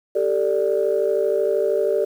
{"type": "chord", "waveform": "sine", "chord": "G suspended second", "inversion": "none", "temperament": "equal with one note detuned", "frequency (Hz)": [392, 444.9, 587.3], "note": ["G4", "A4", "D5"], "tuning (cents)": [0, 19, 0], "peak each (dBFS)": -21, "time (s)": [0.15, 2.05], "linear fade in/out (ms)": 10, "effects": ["tanh soft clip ceiling -9 dBFS", "8-bit"]}